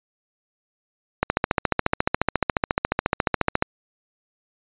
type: click train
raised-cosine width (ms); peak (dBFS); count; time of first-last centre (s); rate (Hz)
0.5; -3; 35; 1.23-3.624; 14.2
effects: resampled to 8000 Hz